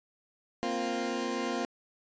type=chord; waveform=20% pulse; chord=Bb suspended second; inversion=none; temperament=equal; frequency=233.1 / 261.6 / 349.2 Hz; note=Bb3 / C4 / F4; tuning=0 / 0 / 0 cents; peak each=-30 dBFS; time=0.63-1.65 s; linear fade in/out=0 ms; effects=resampled to 16000 Hz